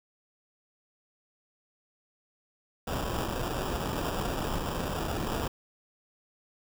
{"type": "noise with sample-and-hold", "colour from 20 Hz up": "pink", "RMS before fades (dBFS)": -32, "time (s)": [2.87, 5.48], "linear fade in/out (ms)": 5, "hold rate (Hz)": 2100, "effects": []}